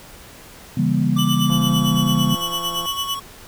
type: chord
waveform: sine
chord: C# diminished seventh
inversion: none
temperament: just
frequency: 138.59 / 166.31 / 199.57 / 239.5 Hz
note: C#3 / E3 / G3 / Bb3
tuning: 0 / +16 / +31 / +47 cents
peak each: -21 dBFS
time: 0.77-2.35 s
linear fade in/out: 5 ms
type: tone with pitch glide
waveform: square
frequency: 1174.7 to 1108.8 Hz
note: D6 to C#6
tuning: 0 to 0 cents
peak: -27 dBFS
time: 1.16-3.2 s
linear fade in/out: 10 ms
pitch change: -100 cents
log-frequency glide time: 1.35-2.4 s
type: tone with tremolo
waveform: 40% pulse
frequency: 2981 Hz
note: F#7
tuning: 12 cents sharp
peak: -20 dBFS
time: 1.18-3.15 s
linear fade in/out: 10 ms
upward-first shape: sine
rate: 8.9 Hz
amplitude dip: 90%
type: click train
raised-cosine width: 1 ms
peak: -21 dBFS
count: 233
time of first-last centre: 1.5-2.857 s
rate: 171 Hz
effects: pink hiss -42 dBFS RMS until 3.47 s